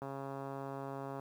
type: click train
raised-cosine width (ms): 1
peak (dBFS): -29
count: 162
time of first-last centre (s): 0.02-1.195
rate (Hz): 137
effects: high-pass 60 Hz 12 dB/octave + 10-bit